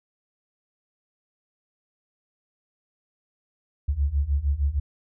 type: beating tone pair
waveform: sine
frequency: 67.5 / 74 Hz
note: C#2 / D2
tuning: -45 / +14 cents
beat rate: 6.5 Hz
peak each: -25 / -23 dBFS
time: 3.88-4.8 s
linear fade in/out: 10 ms
effects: none